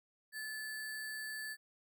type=tone with sample-and-hold; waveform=sine; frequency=1734 Hz; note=A6; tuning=26 cents flat; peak=-40 dBFS; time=0.32-1.57 s; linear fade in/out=50 ms; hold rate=6300 Hz; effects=none